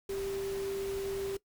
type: tone in noise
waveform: sine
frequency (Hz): 392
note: G4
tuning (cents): 0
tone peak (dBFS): -33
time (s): 0.09-1.37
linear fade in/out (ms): 5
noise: pink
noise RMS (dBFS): -45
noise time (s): 0.09-1.37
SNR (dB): +9
effects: noise-tail reverb RT60 0.1 s tail -19 dB re dry